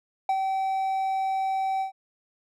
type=tone with ADSR envelope; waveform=triangle; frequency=769 Hz; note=G5; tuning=33 cents flat; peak=-18 dBFS; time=0.29-1.92 s; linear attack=3 ms; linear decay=59 ms; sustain=-4 dB; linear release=110 ms; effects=none